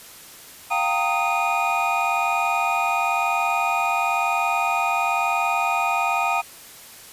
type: tone cluster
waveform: triangle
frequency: 702 / 783 / 921 / 1250 / 2459 Hz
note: F5 / G5 / A#5 / D#6 / D#7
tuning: +9 / -2 / -21 / +8 / -21 cents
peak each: -24 dBFS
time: 0.7-6.42 s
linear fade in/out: 20 ms
effects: white hiss -43 dBFS RMS until 7.12 s + resampled to 32000 Hz